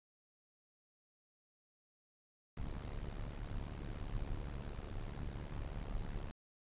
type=noise with amplitude modulation; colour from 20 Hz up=brown; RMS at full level=-39 dBFS; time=2.57-6.31 s; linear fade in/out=0 ms; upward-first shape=sine; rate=72.2 Hz; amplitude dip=85%; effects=resampled to 8000 Hz